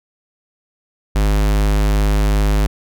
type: tone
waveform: square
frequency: 51.3 Hz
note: G#1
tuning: 21 cents flat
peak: -13 dBFS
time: 1.15-2.67 s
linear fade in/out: 10 ms
effects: none